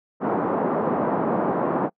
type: band-pass noise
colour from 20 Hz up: pink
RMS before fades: -23 dBFS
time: 0.2-1.9 s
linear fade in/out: 50 ms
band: 190 to 1100 Hz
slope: 24 dB/octave
effects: noise-tail reverb RT60 0.1 s tail -26 dB re dry